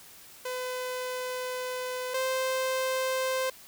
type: tone pair in turn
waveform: sawtooth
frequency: 505 / 520.7 Hz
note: B4 / C5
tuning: +39 / -8 cents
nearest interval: minor second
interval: 53 cents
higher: second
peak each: -28 / -23 dBFS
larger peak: second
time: 0.45-2.14 / 2.14-3.5 s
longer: first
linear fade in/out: 5 ms
effects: white hiss -51 dBFS RMS until 3.67 s